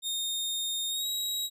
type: tone with pitch glide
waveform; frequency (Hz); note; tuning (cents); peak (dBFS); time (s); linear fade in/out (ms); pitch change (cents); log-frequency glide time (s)
sawtooth; 3680 to 3834; A#7 to A#7; -23 to +48; -27; 0.02-1.5; 50; +71; 0.89-1.07
effects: none